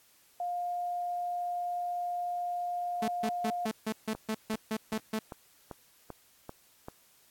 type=tone; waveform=sine; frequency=707 Hz; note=F5; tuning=21 cents sharp; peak=-31 dBFS; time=0.4-3.66 s; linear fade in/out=2 ms
type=tone bursts; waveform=sawtooth; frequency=218.6 Hz; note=A3; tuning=11 cents flat; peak=-26 dBFS; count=11; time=3.02-5.191 s; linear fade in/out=5 ms; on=61 ms; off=150 ms
type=click train; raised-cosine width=1 ms; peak=-26 dBFS; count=8; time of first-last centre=4.15-6.884 s; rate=2.56 Hz
effects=white hiss -63 dBFS RMS until 7.3 s + AAC 64 kbps